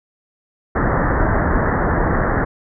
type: low-pass noise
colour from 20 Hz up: pink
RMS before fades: -17 dBFS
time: 0.75-2.45 s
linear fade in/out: 10 ms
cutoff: 1900 Hz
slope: 96 dB/octave
effects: none